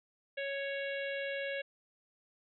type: harmonic tone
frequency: 554.4 Hz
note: C#5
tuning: in tune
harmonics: 1 / 3 / 4 / 5 / 6 / 7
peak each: -37 / -41 / -44 / -45 / -50 / -54 dBFS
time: 0.37-1.62 s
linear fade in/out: 10 ms
effects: none